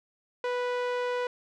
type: tone with low-pass filter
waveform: sawtooth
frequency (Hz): 492.8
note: B4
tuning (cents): -4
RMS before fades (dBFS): -30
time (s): 0.44-1.27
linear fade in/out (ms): 2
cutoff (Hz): 3000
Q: 0.56
effects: none